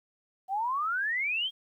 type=exponential sweep; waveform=sine; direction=up; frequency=740 to 3284 Hz; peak=-27 dBFS; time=0.48-1.51 s; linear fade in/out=50 ms; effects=11-bit